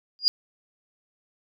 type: tone with exponential growth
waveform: sine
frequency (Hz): 4841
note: D#8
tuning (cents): -48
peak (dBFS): -11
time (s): 0.19-0.28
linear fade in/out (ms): 0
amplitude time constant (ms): 18
effects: none